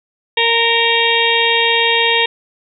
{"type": "harmonic tone", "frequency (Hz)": 463.1, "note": "A#4", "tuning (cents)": -11, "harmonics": [1, 2, 4, 5, 6, 7, 8], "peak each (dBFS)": [-19, -19, -19, -19, -19, -19, -19], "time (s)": [0.37, 2.26], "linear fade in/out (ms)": 5, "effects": []}